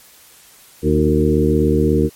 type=harmonic tone with a mistuned harmonic; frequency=76.5 Hz; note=D#2; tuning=29 cents flat; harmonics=1 / 2 / 3 / 4 / 5 / 6; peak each=-19 / -19 / -19 / -19 / -19 / -19 dBFS; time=0.82-2.1 s; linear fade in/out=50 ms; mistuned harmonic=5; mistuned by=-42 cents; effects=white hiss -46 dBFS RMS until 2.15 s + MP3 64 kbps